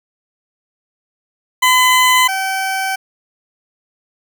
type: tone pair in turn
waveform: 20% pulse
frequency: 1013 / 768 Hz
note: B5 / G5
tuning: +44 / -36 cents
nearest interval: perfect fourth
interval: 480 cents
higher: first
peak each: -4 / -12 dBFS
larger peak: first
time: 1.62-2.28 / 2.28-2.96 s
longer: second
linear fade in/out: 10 ms
effects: none